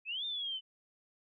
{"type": "exponential two-way sweep", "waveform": "sine", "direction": "up then down", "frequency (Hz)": [2489, 3645, 3007], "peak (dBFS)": -35, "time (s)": [0.05, 0.61], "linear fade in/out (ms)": 50, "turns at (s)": 0.25, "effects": []}